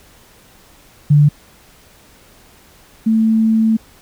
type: tone pair in turn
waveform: sine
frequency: 146.83 / 221.8 Hz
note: D3 / A3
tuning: 0 / +14 cents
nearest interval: perfect fifth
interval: 714 cents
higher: second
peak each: -6 / -10 dBFS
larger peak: first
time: 1.1-1.29 / 3.06-3.77 s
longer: second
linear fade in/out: 10 ms
effects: pink hiss -47 dBFS RMS until 4.01 s